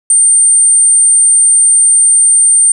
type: tone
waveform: sine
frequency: 8870 Hz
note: C#9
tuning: in tune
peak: -4 dBFS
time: 0.1-2.72 s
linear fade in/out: 2 ms
effects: none